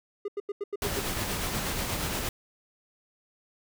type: tone bursts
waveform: triangle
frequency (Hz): 406.5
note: G#4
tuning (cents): -37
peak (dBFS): -27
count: 7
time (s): 0.25-0.996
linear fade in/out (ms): 5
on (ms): 32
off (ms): 87
type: noise with tremolo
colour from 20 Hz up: pink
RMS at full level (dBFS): -30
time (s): 0.82-2.29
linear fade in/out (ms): 2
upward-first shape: sine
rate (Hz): 8.4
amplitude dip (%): 30
effects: none